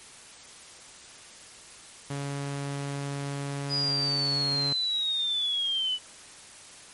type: tone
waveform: sawtooth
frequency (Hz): 140.8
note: C#3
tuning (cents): +27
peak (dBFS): -27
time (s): 2.1-4.73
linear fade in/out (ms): 5
type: linear sweep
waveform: sine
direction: down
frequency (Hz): 4960 to 2960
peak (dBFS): -25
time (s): 3.69-5.99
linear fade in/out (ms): 50
effects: white hiss -48 dBFS RMS until 6.93 s + MP3 48 kbps